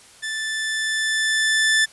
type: tone with level ramp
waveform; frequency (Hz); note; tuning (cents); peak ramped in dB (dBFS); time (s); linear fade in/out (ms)
sawtooth; 1759; A6; -1; -22 to -11; 0.22-1.86; 20
effects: white hiss -48 dBFS RMS until 1.92 s + resampled to 24000 Hz

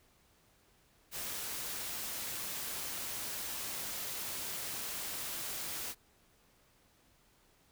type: noise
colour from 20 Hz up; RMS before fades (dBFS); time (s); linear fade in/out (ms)
white; -40; 1.11-5.95; 50
effects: pink hiss -68 dBFS RMS until 7.71 s

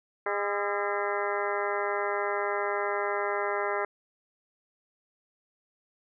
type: harmonic tone with a mistuned harmonic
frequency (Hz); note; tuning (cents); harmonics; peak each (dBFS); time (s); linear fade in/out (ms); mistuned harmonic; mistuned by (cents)
203.6; G#3; -34; 2 / 3 / 4 / 5 / 6 / 7 / 8 / 9 / 10; -32 / -34 / -35 / -36 / -37 / -37 / -38 / -39 / -39; 0.26-3.85; 2; 7; -89
effects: none

